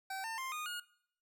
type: tone with pitch steps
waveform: 25% pulse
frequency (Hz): 770 / 900 / 1051.9 / 1229.4 / 1436.9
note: G5 / A5 / C6 / D#6 / F6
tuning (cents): -31 / +39 / +9 / -21 / +49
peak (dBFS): -35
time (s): 0.1-0.8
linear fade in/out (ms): 5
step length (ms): 140
effects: noise-tail reverb RT60 0.6 s tail -20 dB re dry